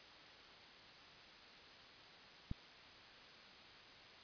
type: click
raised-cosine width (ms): 5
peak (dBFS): -29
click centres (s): 2.514
effects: white hiss -58 dBFS RMS until 4.23 s + resampled to 11025 Hz